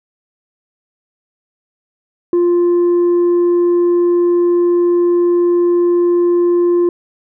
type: tone with tanh clipping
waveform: sine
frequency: 349.2 Hz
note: F4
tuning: in tune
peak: -10 dBFS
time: 2.33-6.89 s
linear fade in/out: 2 ms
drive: 2 dB
effects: none